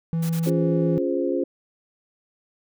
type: tone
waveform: triangle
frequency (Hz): 164.81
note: E3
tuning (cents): 0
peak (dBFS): -19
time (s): 0.13-0.98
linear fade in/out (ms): 0
type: noise bursts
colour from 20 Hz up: white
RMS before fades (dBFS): -37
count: 3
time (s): 0.22-0.503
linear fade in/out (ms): 10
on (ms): 77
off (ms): 26
type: chord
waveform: sine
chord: Db major seventh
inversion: none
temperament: equal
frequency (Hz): 277.2 / 349.2 / 415.3 / 523.3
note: Db4 / F4 / Ab4 / C5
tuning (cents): 0 / 0 / 0 / 0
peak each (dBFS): -26 / -25 / -29 / -27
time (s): 0.46-1.44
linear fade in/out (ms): 5
effects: none